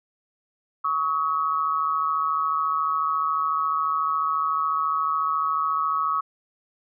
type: tone pair together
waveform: sine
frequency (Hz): 1121 / 1275.1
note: C#6 / D#6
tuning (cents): +19 / +42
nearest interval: major second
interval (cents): 223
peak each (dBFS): -24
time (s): 0.84-6.21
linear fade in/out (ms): 10
effects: none